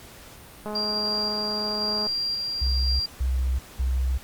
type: click train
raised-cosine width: 1 ms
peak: -20 dBFS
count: 298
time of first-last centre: 0.66-2.068 s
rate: 211 Hz
type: tone with tremolo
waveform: sine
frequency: 4754 Hz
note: D8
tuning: 20 cents sharp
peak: -24 dBFS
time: 0.75-3.06 s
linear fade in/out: 5 ms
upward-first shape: square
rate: 0.94 Hz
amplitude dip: 25%
type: tone bursts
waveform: sine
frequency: 64.2 Hz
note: C2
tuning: 32 cents flat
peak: -21 dBFS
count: 3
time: 2.61-4.18 s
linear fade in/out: 10 ms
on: 390 ms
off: 200 ms
effects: pink hiss -46 dBFS RMS until 4.23 s + Opus 48 kbps